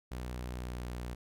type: tone with pitch glide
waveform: sawtooth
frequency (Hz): 61.74 to 60.68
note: B1 to B1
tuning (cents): 0 to -30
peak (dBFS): -34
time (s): 0.11-1.15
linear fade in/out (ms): 10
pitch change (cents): -30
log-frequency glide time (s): 0.56-0.75
effects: none